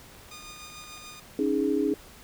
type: click train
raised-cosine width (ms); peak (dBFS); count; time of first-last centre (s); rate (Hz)
0.3; -35; 7; 0.15-0.976; 7.26
type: tone with tremolo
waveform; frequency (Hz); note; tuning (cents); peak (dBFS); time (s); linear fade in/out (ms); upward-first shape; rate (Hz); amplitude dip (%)
10% pulse; 1224; D#6; -29; -33; 0.31-1.2; 5; triangle; 6.8; 40
type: chord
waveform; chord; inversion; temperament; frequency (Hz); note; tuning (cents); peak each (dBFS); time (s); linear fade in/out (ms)
sine; C# suspended second; none; equal; 277.2 / 311.1 / 415.3; C#4 / D#4 / G#4; 0 / 0 / 0; -27; 1.39-1.94; 2
effects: pink hiss -50 dBFS RMS until 2.23 s